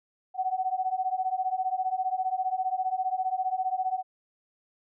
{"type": "beating tone pair", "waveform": "sine", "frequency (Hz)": [742, 757], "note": ["F#5", "F#5"], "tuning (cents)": [5, 39], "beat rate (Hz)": 15, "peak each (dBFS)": -29, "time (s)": [0.34, 4.03], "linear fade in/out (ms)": 50, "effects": []}